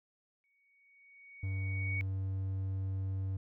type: tone with exponential growth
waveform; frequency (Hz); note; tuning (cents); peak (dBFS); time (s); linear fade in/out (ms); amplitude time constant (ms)
sine; 2237; C#7; +15; -34; 0.44-2.01; 0; 340
type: tone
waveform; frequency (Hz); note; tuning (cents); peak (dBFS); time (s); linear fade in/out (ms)
triangle; 95.8; G2; -39; -31; 1.43-3.37; 5
effects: none